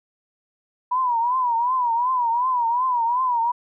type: tone with vibrato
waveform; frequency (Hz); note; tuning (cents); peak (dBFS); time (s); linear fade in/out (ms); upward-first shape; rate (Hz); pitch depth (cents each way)
sine; 974; B5; -24; -18; 0.91-3.52; 10; triangle; 2.7; 130
effects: none